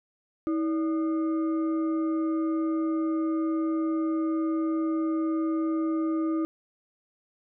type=tone with frequency modulation; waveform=sine; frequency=321.1 Hz; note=E4; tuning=45 cents flat; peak=-24 dBFS; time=0.47-6.45 s; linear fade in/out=0 ms; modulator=899 Hz; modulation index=0.37; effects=none